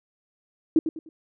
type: tone with echo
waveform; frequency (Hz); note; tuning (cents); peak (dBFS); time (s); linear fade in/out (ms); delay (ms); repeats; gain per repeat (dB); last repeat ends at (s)
sine; 319.9; D#4; +48; -13; 0.76-0.79; 2; 100; 3; -10; 1.09
effects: none

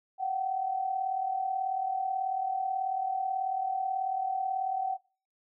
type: tone pair together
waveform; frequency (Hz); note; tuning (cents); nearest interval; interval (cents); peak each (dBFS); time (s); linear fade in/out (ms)
sine; 726 / 764.3; F#5 / G5; -33 / -44; minor second; 89; -35 / -29; 0.18-4.98; 50
effects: noise-tail reverb RT60 0.5 s tail -26 dB re dry

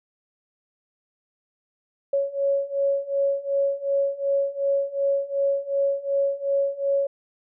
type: beating tone pair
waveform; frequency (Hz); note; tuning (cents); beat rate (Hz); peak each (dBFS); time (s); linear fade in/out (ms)
sine; 554.4 / 557.1; C#5 / C#5; 0 / +9; 2.7; -25 / -23; 2.13-7.07; 5
effects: none

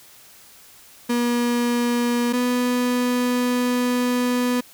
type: tone pair in turn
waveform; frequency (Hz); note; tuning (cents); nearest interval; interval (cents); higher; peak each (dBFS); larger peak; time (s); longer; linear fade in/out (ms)
35% pulse; 240 / 247; B3 / B3; -49 / 0; unison; 49; second; -17; neither; 1.09-2.33 / 2.33-4.61; second; 10
effects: white hiss -48 dBFS RMS until 4.73 s

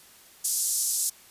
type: band-pass noise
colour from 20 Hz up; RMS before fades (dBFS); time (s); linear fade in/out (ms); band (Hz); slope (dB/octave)
white; -27; 0.44-1.1; 10; 5800 to 11000; 24
effects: white hiss -53 dBFS RMS until 1.3 s + resampled to 32000 Hz

